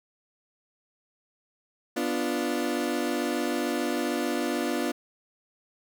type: chord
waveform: 30% pulse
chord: B diminished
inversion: none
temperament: equal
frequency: 246.9 / 293.7 / 349.2 Hz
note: B3 / D4 / F4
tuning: 0 / 0 / 0 cents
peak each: -28 dBFS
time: 1.96-4.92 s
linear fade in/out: 10 ms
effects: none